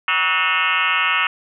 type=tone with frequency modulation; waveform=sine; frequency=1992 Hz; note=B6; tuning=14 cents sharp; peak=-15 dBFS; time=0.08-1.27 s; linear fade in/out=2 ms; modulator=174 Hz; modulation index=5.3; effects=none